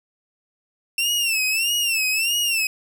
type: tone with vibrato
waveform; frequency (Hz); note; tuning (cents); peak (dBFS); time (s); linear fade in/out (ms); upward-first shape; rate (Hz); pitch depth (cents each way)
sawtooth; 2700; E7; +41; -16; 0.98-2.67; 2; sine; 1.6; 120
effects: 9-bit